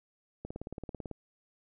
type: click train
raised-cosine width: 2 ms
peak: -26 dBFS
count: 13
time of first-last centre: 0.45-1.113 s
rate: 18.1 Hz
effects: none